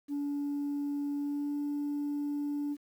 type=tone with pitch glide; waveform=sine; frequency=286.8 to 290 Hz; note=D4 to D4; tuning=-41 to -22 cents; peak=-29 dBFS; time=0.08-2.77 s; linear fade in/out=50 ms; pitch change=+19 cents; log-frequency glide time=1.16-1.56 s; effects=tanh soft clip ceiling -29 dBFS + 10-bit